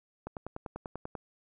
click train, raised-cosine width 1 ms, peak -24 dBFS, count 10, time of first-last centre 0.27-1.152 s, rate 10.2 Hz, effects none

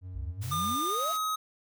triangle tone, 91.9 Hz, F#2, 11 cents flat, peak -36 dBFS, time 0.01-0.77 s, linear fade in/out 50 ms
sine exponential sweep, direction up, 52.7 to 712 Hz, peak -34 dBFS, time 0.14-1.13 s, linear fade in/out 20 ms
white high-pass noise, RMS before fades -44 dBFS, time 0.41-1.18 s, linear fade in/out 20 ms, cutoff 330 Hz, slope 24 dB/octave
square tone with pitch glide, 1207 to 1266.3 Hz, D6 to D#6, +47 to +30 cents, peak -29 dBFS, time 0.51-1.36 s, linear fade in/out 10 ms, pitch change +83 cents, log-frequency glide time 0.88-1.06 s
effects none

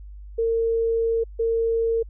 sine tone pair in turn, 456.5 / 456.5 Hz, A#4 / A#4, -36 / -36 cents, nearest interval unison, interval 0 cents, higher neither, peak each -19 dBFS, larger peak neither, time 0.38-1.24 / 1.39-2.03 s, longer first, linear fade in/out 10 ms, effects added 50 Hz sine -37 dBFS peak until 2.09 s

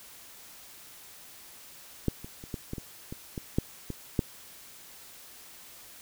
clicks, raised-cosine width 3 ms, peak -12 / -28 / -30 / -20 / -21 / -24 / -24 / -21 / -11 / -21 / -11 dBFS, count 11, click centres 2.083 / 2.245 / 2.439 / 2.542 / 2.734 / 2.782 / 3.125 / 3.378 / 3.585 / 3.903 / 4.192 s, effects white hiss -50 dBFS RMS until 6.01 s

